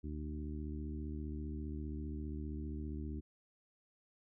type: harmonic tone with a mistuned harmonic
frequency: 75.1 Hz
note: D2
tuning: 39 cents sharp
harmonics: 1 / 2 / 3 / 4 / 5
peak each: -41 / -49 / -47 / -47 / -53 dBFS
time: 0.03-3.21 s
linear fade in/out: 20 ms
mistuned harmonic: 1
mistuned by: -40 cents
effects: none